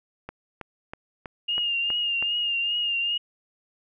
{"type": "click train", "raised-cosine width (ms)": 0.5, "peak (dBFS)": -20, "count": 7, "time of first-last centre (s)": [0.29, 2.225], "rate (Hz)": 3.1}
{"type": "tone with vibrato", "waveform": "sine", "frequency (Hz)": 2826, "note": "F7", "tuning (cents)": 20, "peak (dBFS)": -23, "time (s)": [1.48, 3.18], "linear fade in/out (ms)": 10, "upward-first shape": "triangle", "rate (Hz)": 2.5, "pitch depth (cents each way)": 47}
{"effects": []}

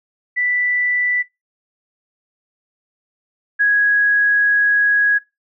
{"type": "tone pair in turn", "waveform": "sine", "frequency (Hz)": [1975.5, 1661.2], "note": ["B6", "G#6"], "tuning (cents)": [0, 0], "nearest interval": "minor third", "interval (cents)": 300, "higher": "first", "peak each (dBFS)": [-16, -11], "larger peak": "second", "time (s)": [[0.36, 1.23], [3.59, 5.19]], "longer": "second", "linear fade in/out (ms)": 20, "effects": ["noise-tail reverb RT60 0.2 s tail -18 dB re dry"]}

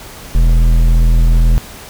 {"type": "tone with hard clipping", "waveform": "sine", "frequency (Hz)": 41.2, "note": "E1", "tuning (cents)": 0, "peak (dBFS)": -8, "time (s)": [0.35, 1.58], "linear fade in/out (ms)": 0, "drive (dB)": 9, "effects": ["pink hiss -33 dBFS RMS until 1.89 s"]}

